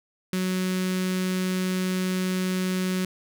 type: tone with notch filter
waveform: sawtooth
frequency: 185 Hz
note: F#3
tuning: in tune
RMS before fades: -26 dBFS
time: 0.33-3.05 s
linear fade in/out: 2 ms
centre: 760 Hz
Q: 0.7
effects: none